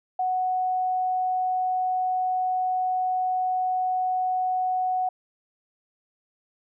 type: tone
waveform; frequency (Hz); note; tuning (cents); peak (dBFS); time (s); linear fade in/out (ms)
sine; 740; F#5; 0; -22; 0.19-5.09; 5
effects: none